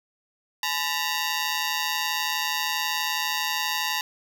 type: ring-modulated tone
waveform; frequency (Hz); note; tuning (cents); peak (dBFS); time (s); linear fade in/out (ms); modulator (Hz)
10% pulse; 932.3; A#5; 0; -13; 0.63-4.01; 2; 79.4
effects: none